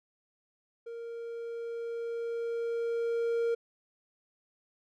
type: tone with level ramp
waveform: triangle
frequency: 465.2 Hz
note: A#4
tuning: 4 cents flat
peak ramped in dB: -37 to -24 dBFS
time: 0.86-3.55 s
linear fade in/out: 10 ms
effects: none